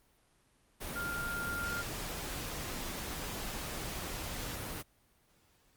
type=tone in noise; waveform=sine; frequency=1400 Hz; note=F6; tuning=4 cents sharp; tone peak=-36 dBFS; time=0.95-1.83 s; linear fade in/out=20 ms; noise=pink; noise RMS=-40 dBFS; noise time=0.8-4.83 s; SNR=+1 dB; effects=pink hiss -69 dBFS RMS until 5.76 s + Opus 32 kbps